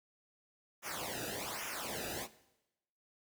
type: noise with flanger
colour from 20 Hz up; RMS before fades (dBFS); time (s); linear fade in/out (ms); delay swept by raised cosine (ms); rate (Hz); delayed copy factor
pink; -41; 0.82-2.28; 50; 0.23 to 0.94; 1.2; -1
effects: noise-tail reverb RT60 0.9 s tail -17 dB re dry